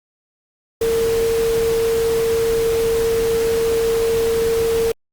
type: tone in noise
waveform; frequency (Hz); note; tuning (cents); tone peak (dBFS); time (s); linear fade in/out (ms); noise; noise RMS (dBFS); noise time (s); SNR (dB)
sine; 456.6; A#4; -36; -15; 0.81-4.92; 5; pink; -28; 0.81-4.92; +10
effects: Opus 48 kbps